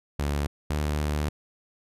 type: tone pair in turn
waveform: sawtooth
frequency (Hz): 72.2 / 74.62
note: D2 / D2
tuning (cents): -29 / +28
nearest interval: minor second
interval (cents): 57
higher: second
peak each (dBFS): -21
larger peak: neither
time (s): 0.19-0.47 / 0.7-1.29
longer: second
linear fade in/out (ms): 5
effects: resampled to 32000 Hz